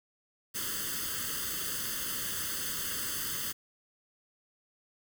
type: noise with comb filter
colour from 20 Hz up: white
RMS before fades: -35 dBFS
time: 0.54-3.53 s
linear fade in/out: 20 ms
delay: 0.63 ms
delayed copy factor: +0.95
effects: none